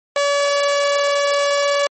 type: tone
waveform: sawtooth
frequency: 570 Hz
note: C#5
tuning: 48 cents sharp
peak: -11 dBFS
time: 0.16-1.87 s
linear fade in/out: 2 ms
effects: MP3 32 kbps